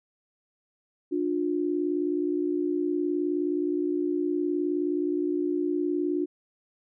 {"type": "tone pair together", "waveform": "sine", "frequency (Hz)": [297.1, 356.4], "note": ["D4", "F4"], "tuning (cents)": [20, 35], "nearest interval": "minor third", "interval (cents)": 315, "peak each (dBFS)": -27, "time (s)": [1.11, 6.26], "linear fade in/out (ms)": 20, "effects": []}